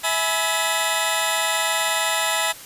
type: tone cluster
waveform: 15% pulse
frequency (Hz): 653 / 842 / 989 / 3646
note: E5 / G#5 / B5 / A#7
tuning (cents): -17 / +24 / +2 / -39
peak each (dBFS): -19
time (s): 0.03-2.53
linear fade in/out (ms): 20
effects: white hiss -40 dBFS RMS until 2.65 s + resampled to 32000 Hz